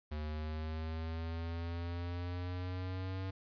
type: exponential sweep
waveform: square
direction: up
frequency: 75.5 to 95.4 Hz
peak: -38 dBFS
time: 0.11-3.31 s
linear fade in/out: 10 ms
effects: resampled to 11025 Hz + 11-bit